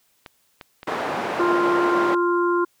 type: clicks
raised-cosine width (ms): 0.3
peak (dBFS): -21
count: 3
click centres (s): 0.262 / 0.612 / 0.831
type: band-pass noise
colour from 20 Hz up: white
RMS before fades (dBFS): -26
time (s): 0.87-2.15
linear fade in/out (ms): 5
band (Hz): 260 to 1000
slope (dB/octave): 12
type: harmonic tone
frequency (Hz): 349.2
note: F4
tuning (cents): 0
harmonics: 1 / 3 / 4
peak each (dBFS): -19 / -23 / -27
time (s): 1.39-2.65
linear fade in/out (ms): 10
effects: white hiss -64 dBFS RMS until 2.8 s